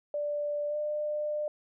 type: tone with pitch glide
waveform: sine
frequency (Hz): 587.3 to 599.3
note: D5 to D5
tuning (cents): 0 to +35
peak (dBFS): -29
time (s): 0.14-1.48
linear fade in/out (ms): 2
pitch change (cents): +35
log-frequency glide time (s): 0.68-0.76
effects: none